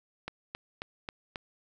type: click train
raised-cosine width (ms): 0.3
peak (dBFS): -20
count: 5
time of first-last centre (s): 0.28-1.358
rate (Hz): 3.71
effects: none